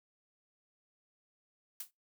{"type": "noise with exponential decay", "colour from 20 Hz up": "blue", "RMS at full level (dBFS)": -36, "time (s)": [1.8, 1.91], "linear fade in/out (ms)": 5, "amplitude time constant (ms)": 22, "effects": ["noise-tail reverb RT60 0.2 s tail -24 dB re dry"]}